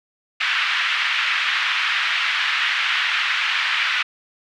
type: band-pass noise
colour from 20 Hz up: white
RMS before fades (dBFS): -21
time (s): 0.4-4.03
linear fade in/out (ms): 10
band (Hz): 1300 to 3000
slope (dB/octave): 24
effects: none